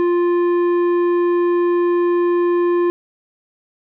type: tone with tanh clipping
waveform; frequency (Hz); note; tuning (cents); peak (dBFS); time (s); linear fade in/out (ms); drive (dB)
sine; 349.2; F4; 0; -15; 0-2.9; 0; 10
effects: none